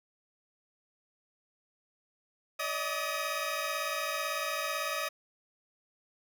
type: tone cluster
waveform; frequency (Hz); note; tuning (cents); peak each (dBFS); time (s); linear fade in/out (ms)
15% pulse; 578 / 634 / 1250; D5 / D#5 / D#6; -28 / +32 / +8; -30; 2.59-5.09; 10
effects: none